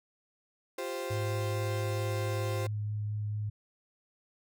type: chord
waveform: 35% pulse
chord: F suspended second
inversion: none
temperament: equal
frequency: 349.2 / 392 / 523.3 Hz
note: F4 / G4 / C5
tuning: 0 / 0 / 0 cents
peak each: -39 / -38 / -35 dBFS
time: 0.78-2.67 s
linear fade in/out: 5 ms
type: tone with vibrato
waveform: sine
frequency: 105.2 Hz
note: G#2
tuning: 23 cents sharp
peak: -31 dBFS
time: 1.1-3.5 s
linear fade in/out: 10 ms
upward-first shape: sine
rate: 4.5 Hz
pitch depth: 9 cents each way
effects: none